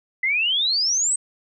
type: exponential sweep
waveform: sine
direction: up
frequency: 1995 to 8372 Hz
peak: -18 dBFS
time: 0.23-1.16 s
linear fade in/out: 5 ms
effects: none